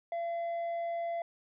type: tone with tanh clipping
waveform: sine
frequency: 680 Hz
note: F5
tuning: 46 cents flat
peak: -33 dBFS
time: 0.12-1.22 s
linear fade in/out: 2 ms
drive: 4 dB
effects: none